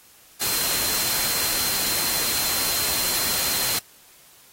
sine tone in noise, 4136 Hz, C8, 21 cents flat, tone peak -30 dBFS, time 0.41-3.79 s, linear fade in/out 5 ms, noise white, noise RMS -24 dBFS, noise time 0.41-3.79 s, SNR -9 dB, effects white hiss -52 dBFS RMS until 4.52 s + AAC 48 kbps

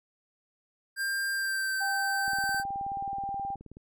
square tone with pitch glide, 1592 to 1551.2 Hz, G6 to G6, +26 to -19 cents, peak -29 dBFS, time 0.96-2.64 s, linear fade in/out 50 ms, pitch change -45 cents, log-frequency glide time 1.32-1.77 s
sine tone, 793 Hz, G5, 20 cents sharp, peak -31 dBFS, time 1.8-3.56 s, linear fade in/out 20 ms
click train, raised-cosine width 3 ms, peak -34 dBFS, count 29, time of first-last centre 2.28-3.769 s, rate 18.8 Hz
effects none

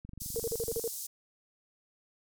click train, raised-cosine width 5 ms, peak -33 dBFS, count 18, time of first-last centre 0.05-0.767 s, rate 23.7 Hz
white band-pass noise, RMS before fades -40 dBFS, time 0.2-1.07 s, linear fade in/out 10 ms, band 5200 to 15000 Hz, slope 24 dB/octave
sine tone bursts, 460 Hz, A#4, 23 cents flat, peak -30 dBFS, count 7, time 0.36-0.877 s, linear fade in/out 0 ms, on 37 ms, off 43 ms
effects none

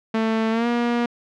sawtooth tone with pitch glide, 222.4 to 238.4 Hz, A3 to A#3, +19 to +39 cents, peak -15 dBFS, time 0.14-1.06 s, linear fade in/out 5 ms, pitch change +120 cents, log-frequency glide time 0.51-0.67 s, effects low-pass 3000 Hz 12 dB/octave

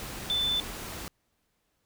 sine tone in noise, 3520 Hz, A7, in tune, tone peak -25 dBFS, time 0.3-0.6 s, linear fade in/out 0 ms, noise pink, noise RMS -39 dBFS, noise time 0-1.08 s, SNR +11 dB, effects pink hiss -75 dBFS RMS until 1.85 s

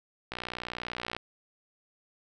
click train, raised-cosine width 0.3 ms, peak -19 dBFS, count 52, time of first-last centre 0.32-1.166 s, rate 60.3 Hz, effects none

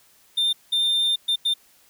triangle tone bursts at uneven times, 3605 Hz, A7, 41 cents sharp, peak -17 dBFS, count 4, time 0.37-0.53 / 0.72-1.16 / 1.28-1.36 / 1.45-1.54 s, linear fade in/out 10 ms, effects white hiss -57 dBFS RMS until 1.89 s

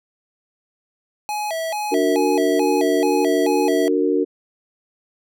square tone with vibrato, 740 Hz, F#5, in tune, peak -23 dBFS, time 1.29-3.88 s, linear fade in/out 0 ms, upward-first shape square, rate 2.3 Hz, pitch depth 220 cents each way
sine chord, D augmented, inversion none, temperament just, 293.7 / 367.1 / 458.9 Hz, D4 / F#4 / A#4, 0 / -14 / -27 cents, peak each -20 dBFS, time 1.91-4.25 s, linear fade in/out 20 ms
effects none

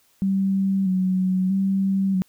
sine tone with vibrato, 189.8 Hz, F#3, 44 cents sharp, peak -18 dBFS, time 0.22-2.22 s, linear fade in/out 0 ms, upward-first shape square, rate 0.78 Hz, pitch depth 35 cents each way, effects white hiss -61 dBFS RMS until 2.28 s

